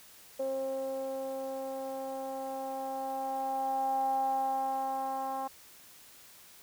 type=tone with low-pass filter sweep; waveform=10% pulse; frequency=267.1 Hz; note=C4; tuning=36 cents sharp; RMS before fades=-34 dBFS; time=0.39-5.48 s; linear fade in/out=10 ms; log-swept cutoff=570 to 910 Hz; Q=9.9; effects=white hiss -55 dBFS RMS until 6.62 s